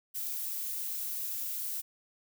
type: noise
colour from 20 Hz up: violet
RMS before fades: -36 dBFS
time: 0.14-1.82 s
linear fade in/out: 20 ms
effects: none